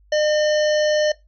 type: harmonic tone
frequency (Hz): 606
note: D#5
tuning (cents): -46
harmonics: 1 / 3 / 5 / 7 / 9 / 10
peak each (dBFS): -16 / -26 / -30 / -33 / -35 / -36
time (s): 0.12-1.12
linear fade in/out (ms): 5
effects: noise-tail reverb RT60 0.2 s tail -20 dB re dry + added 50 Hz sine -51 dBFS peak until 1.27 s

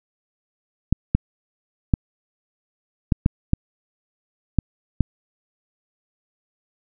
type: clicks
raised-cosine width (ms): 5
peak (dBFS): -3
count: 8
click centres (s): 0.926 / 1.15 / 1.938 / 3.122 / 3.261 / 3.534 / 4.587 / 5.007
effects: none

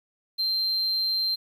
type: tone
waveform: triangle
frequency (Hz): 4146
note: C8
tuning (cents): -17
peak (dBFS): -21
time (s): 0.38-1.36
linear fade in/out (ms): 20
effects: tanh soft clip ceiling -18 dBFS + 10-bit

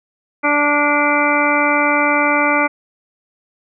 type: harmonic tone with a mistuned harmonic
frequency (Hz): 292.6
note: D4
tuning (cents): -6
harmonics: 1 / 2 / 3 / 4 / 5 / 7 / 8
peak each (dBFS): -20 / -20 / -20 / -20 / -20 / -20 / -20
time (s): 0.43-2.68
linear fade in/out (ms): 20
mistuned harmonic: 5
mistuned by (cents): -16
effects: none

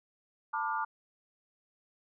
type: chord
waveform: sine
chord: B half-diminished seventh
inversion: third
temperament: just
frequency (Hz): 889 / 987.8 / 1185.3 / 1422.4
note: A5 / B5 / D6 / F6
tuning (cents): +18 / 0 / +16 / +31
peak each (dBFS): -34 / -40 / -35 / -37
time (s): 0.53-0.85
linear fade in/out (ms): 10
effects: none

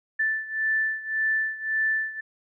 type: beating tone pair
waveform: sine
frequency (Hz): 1760 / 1761.8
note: A6 / A6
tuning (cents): 0 / +2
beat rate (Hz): 1.8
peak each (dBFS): -25 / -28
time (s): 0.19-2.21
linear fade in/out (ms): 10
effects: none

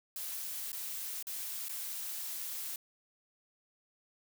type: noise with dropouts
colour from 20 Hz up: blue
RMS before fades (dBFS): -40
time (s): 0.16-2.76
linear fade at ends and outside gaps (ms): 2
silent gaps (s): 0.719-0.729 / 1.227-1.269 / 1.685-1.693
effects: none

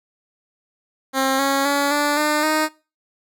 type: tone with pitch steps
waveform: 10% pulse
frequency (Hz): 266.8 / 274.9 / 283.3 / 292 / 300.9 / 310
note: C4 / C#4 / C#4 / D4 / D4 / D#4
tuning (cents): +34 / -14 / +38 / -10 / +42 / -6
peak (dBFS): -9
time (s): 1.13-2.69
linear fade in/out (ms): 50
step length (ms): 260
effects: noise-tail reverb RT60 0.3 s tail -21 dB re dry

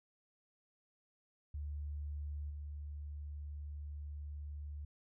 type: tone with level steps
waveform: sine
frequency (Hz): 73.42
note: D2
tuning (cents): 0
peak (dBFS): -39 / -42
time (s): 1.54-4.85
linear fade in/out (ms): 5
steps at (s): 2.5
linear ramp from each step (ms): 5
effects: none

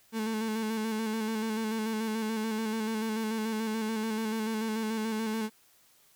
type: tone with vibrato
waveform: 35% pulse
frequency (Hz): 220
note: A3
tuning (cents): 0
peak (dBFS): -28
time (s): 0.12-5.5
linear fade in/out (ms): 50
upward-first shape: square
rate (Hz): 6.9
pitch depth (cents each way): 32
effects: white hiss -63 dBFS RMS until 6.15 s

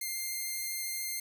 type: tone with vibrato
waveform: 5% pulse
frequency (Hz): 2106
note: C7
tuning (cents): +11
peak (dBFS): -24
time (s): 0.01-1.2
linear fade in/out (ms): 5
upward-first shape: sine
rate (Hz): 13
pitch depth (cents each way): 8
effects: none

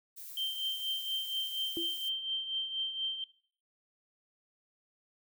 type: noise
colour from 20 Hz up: violet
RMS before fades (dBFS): -46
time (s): 0.16-2.1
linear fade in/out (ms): 20
type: tone with tremolo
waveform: sine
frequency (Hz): 3136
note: G7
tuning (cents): 0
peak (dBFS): -30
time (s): 0.37-3.24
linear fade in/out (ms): 2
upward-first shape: triangle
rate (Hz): 4.2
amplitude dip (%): 70
type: tone with exponential decay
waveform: sine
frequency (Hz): 335.4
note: E4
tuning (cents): +30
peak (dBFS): -31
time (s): 1.77-2.01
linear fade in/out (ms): 0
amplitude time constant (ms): 51
effects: noise-tail reverb RT60 0.5 s tail -18 dB re dry

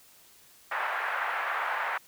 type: band-pass noise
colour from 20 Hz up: white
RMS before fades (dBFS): -31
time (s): 0.71-1.98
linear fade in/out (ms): 10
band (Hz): 700 to 1800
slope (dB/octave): 24
effects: white hiss -57 dBFS RMS until 2.07 s

